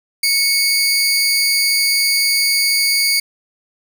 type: tone pair together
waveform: sawtooth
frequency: 2206 / 4759 Hz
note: C#7 / D8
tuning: -9 / +22 cents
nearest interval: octave + minor second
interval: 1331 cents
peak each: -13 dBFS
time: 0.23-3.2 s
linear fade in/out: 5 ms
effects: none